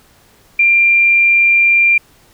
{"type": "tone", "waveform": "sine", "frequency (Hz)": 2381, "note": "D7", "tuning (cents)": 23, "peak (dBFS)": -7, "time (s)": [0.59, 1.98], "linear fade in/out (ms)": 5, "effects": ["pink hiss -49 dBFS RMS until 2.33 s"]}